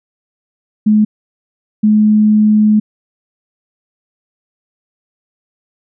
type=tone bursts at uneven times; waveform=sine; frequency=212.9 Hz; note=G#3; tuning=43 cents sharp; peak=-6 dBFS; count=2; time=0.86-1.05 / 1.83-2.8 s; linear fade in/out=10 ms; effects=none